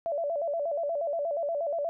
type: tone with vibrato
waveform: sine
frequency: 622.3 Hz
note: D#5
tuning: in tune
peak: -27 dBFS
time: 0.06-1.89 s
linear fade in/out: 0 ms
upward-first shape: square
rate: 8.4 Hz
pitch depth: 130 cents each way
effects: none